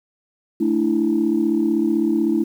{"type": "chord", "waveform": "sine", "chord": "A suspended fourth", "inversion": "none", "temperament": "equal", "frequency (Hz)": [220, 293.7, 329.6], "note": ["A3", "D4", "E4"], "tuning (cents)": [0, 0, 0], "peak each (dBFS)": [-21, -21, -18], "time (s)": [0.6, 2.44], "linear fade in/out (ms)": 10, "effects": ["tanh soft clip ceiling -8 dBFS", "8-bit"]}